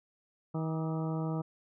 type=harmonic tone with a mistuned harmonic; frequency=159.6 Hz; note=D#3; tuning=44 cents sharp; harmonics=1 / 2 / 3 / 4 / 5 / 6 / 7 / 8; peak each=-32 / -38 / -42 / -44 / -46 / -48 / -49 / -50 dBFS; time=0.54-1.42 s; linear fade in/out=10 ms; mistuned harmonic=7; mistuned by=+88 cents; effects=none